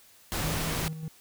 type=noise; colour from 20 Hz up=pink; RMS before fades=-31 dBFS; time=0.32-0.88 s; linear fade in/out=0 ms
type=tone with tremolo; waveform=triangle; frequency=158.4 Hz; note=D#3; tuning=31 cents sharp; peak=-30 dBFS; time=0.43-1.08 s; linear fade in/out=0 ms; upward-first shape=square; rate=5 Hz; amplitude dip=45%
effects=white hiss -57 dBFS RMS until 1.2 s